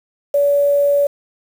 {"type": "tone with quantisation", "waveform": "sine", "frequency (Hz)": 571, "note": "D5", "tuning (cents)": -49, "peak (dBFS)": -11, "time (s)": [0.34, 1.07], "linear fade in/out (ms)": 5, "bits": 6, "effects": []}